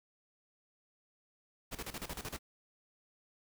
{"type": "noise with tremolo", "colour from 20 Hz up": "pink", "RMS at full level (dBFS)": -41, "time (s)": [1.71, 2.39], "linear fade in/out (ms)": 20, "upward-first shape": "square", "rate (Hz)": 13, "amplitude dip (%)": 80, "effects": []}